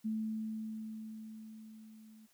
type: tone with level ramp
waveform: sine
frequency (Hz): 218.9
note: A3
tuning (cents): -9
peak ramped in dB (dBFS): -32 to -55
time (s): 0.04-2.27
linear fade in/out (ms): 20
effects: white hiss -70 dBFS RMS until 2.33 s